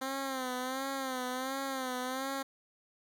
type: tone with vibrato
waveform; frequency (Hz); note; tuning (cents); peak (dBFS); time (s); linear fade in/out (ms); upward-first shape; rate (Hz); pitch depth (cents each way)
10% pulse; 261.6; C4; 0; -26; 0.01-2.43; 10; sine; 1.4; 72
effects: none